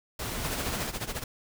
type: noise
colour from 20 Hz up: pink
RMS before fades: -34 dBFS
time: 0.19-0.87 s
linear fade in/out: 5 ms
type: noise with tremolo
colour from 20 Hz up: pink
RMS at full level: -32 dBFS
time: 0.44-1.24 s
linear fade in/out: 5 ms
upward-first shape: sine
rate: 14 Hz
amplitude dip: 80%
effects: none